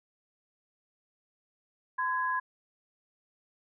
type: tone pair together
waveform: sine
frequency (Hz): 1021 / 1661.2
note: C6 / G#6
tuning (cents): -43 / 0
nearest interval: minor sixth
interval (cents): 843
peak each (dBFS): -29 / -32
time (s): 1.98-2.4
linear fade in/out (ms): 10
effects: none